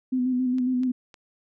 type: tone with vibrato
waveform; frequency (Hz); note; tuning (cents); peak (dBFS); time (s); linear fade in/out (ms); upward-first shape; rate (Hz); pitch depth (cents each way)
sine; 253.1; B3; +43; -21; 0.12-0.92; 10; square; 7.3; 28
type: clicks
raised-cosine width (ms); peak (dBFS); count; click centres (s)
0.2; -29; 3; 0.584 / 0.834 / 1.142
effects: none